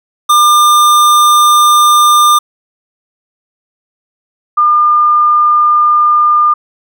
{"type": "tone pair in turn", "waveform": ["square", "sine"], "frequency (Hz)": [1200, 1205.5], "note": ["D6", "D6"], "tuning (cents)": [37, 45], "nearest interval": "unison", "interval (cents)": 8, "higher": "second", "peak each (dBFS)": -5, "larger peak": "neither", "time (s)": [[0.29, 2.39], [4.57, 6.54]], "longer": "first", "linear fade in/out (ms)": 10, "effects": []}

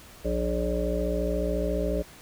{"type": "harmonic tone with a mistuned harmonic", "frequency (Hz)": 59.8, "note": "A#1", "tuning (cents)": 45, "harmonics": [1, 3, 5, 7, 9, 10], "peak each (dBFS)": [-29, -33, -34, -32, -32, -32], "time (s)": [0.24, 2.03], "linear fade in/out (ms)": 20, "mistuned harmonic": 9, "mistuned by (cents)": 18, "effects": ["pink hiss -49 dBFS RMS until 2.21 s"]}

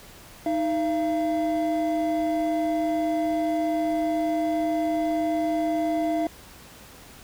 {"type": "tone pair together", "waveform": "triangle", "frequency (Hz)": [312.7, 680], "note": ["D#4", "F5"], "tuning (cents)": [9, -46], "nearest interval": "octave + minor second", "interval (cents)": 1345, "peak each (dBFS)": -23, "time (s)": [0.46, 6.27], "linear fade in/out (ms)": 2, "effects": ["pink hiss -47 dBFS RMS until 7.23 s"]}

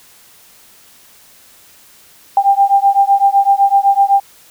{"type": "beating tone pair", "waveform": "sine", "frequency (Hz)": [790, 797.9], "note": ["G5", "G5"], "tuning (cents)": [13, 30], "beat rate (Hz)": 7.9, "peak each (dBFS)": -11, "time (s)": [2.37, 4.2], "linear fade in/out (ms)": 2, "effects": ["white hiss -45 dBFS RMS until 4.5 s"]}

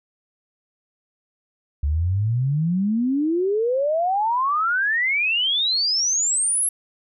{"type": "exponential sweep", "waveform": "sine", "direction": "up", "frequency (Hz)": [69.3, 11320], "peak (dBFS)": -18, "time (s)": [1.83, 6.69], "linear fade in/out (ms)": 5, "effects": []}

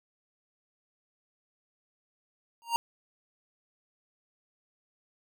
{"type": "tone with exponential growth", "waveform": "square", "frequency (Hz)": 932.3, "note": "A#5", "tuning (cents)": 0, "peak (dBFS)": -21, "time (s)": [2.62, 2.76], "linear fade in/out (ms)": 0, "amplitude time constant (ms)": 30, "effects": []}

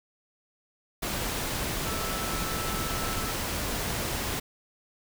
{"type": "tone in noise", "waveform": "sine", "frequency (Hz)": 1318.5, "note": "E6", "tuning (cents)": 0, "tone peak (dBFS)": -37, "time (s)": [1.86, 3.32], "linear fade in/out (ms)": 10, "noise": "pink", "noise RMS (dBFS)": -31, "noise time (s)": [1.02, 4.4], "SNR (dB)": -9, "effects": []}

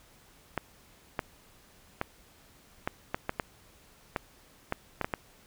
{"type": "clicks", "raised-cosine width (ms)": 0.5, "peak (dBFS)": -14, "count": 12, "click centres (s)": [0.577, 1.192, 2.014, 2.875, 3.145, 3.294, 3.398, 4.162, 4.724, 5.013, 5.045, 5.138], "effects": ["pink hiss -59 dBFS RMS until 5.46 s"]}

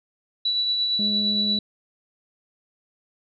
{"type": "tone with tremolo", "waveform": "sine", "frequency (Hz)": 3942, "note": "B7", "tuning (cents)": -4, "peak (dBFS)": -19, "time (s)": [0.45, 1.59], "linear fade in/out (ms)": 5, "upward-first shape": "triangle", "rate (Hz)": 8.7, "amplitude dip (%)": 35}
{"type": "harmonic tone", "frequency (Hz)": 207.7, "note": "G#3", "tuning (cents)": 0, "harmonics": [1, 2, 3], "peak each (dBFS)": [-26, -42, -44], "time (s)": [0.99, 1.59], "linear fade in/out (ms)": 2}
{"effects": []}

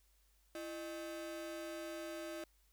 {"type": "ring-modulated tone", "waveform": "45% pulse", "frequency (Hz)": 474, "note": "A#4", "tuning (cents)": 29, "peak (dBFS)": -40, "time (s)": [0.55, 2.44], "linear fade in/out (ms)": 2, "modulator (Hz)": 139, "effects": ["added 50 Hz sine -70 dBFS peak until 2.72 s", "white hiss -75 dBFS RMS until 2.72 s"]}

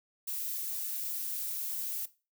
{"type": "noise", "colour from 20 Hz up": "violet", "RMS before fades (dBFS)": -36, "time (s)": [0.27, 2.06], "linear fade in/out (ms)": 10, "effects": ["noise-tail reverb RT60 0.3 s tail -17 dB re dry"]}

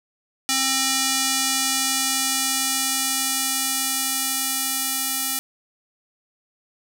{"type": "tone with band-pass filter sweep", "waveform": "square", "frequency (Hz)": 265.8, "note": "C4", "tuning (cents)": 27, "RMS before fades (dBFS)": -23, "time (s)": [0.49, 5.39], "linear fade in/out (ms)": 0, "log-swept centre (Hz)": [6800, 12000], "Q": 0.92, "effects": []}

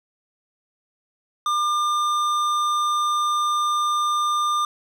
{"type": "tone with tanh clipping", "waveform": "sine", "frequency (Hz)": 1200, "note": "D6", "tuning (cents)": 37, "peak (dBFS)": -21, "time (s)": [1.46, 4.65], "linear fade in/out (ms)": 2, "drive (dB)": 14, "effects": []}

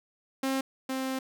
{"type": "tone pair in turn", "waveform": "sawtooth", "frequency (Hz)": [267, 263.2], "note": ["C4", "C4"], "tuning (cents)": [35, 10], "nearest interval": "unison", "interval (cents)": 25, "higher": "first", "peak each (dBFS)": [-23, -26], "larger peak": "first", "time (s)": [[0.43, 0.61], [0.89, 1.19]], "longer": "second", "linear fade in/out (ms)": 5, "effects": []}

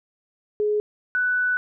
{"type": "tone pair in turn", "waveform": "sine", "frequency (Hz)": [420, 1489.4], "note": ["G#4", "F#6"], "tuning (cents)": [19, 11], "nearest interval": "octave + minor seventh", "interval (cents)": 2192, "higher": "second", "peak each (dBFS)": -19, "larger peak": "neither", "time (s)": [[0.6, 0.8], [1.15, 1.57]], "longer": "second", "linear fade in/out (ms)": 0, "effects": []}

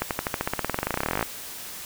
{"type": "accelerating click train", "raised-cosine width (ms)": 0.5, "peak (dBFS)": -9, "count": 29, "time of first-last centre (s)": [0.02, 1.227], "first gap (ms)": 88, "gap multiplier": 0.94, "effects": ["white hiss -38 dBFS RMS until 1.85 s"]}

